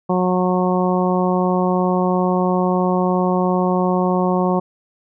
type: harmonic tone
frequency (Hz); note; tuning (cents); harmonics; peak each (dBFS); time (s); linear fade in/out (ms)
182.3; F#3; -25; 1 / 2 / 3 / 4 / 5 / 6; -18 / -21 / -23 / -24 / -25 / -26; 0.09-4.6; 10
effects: none